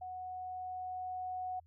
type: tone with level ramp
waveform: sine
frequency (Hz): 737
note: F#5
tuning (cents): -7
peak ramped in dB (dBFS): -41 to -36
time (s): 0.01-1.6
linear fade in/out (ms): 10
effects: added 83 Hz sine -61 dBFS peak until 1.66 s